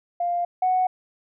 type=tone pair in turn; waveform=sine; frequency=699 / 740 Hz; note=F5 / F#5; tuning=+1 / 0 cents; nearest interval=minor second; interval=99 cents; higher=second; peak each=-21 / -17 dBFS; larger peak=second; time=0.2-0.45 / 0.62-0.87 s; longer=neither; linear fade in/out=5 ms; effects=tanh soft clip ceiling -13 dBFS